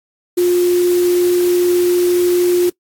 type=tone in noise; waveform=sine; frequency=355.1 Hz; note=F4; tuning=29 cents sharp; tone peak=-10 dBFS; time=0.37-2.7 s; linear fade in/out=10 ms; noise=white; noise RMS=-28 dBFS; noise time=0.37-2.7 s; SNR=+15 dB; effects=noise-tail reverb RT60 0.1 s tail -23 dB re dry + AAC 64 kbps